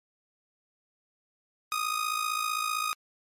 sawtooth tone with amplitude modulation, 1244.5 Hz, D#6, in tune, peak -21 dBFS, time 1.72-2.93 s, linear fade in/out 0 ms, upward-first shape sine, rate 55.5 Hz, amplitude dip 70%, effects MP3 64 kbps

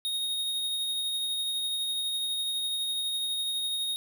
square tone with tremolo, 3729 Hz, A#7, in tune, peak -28 dBFS, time 0.05-3.96 s, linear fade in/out 0 ms, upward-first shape triangle, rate 12 Hz, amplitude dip 25%, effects none

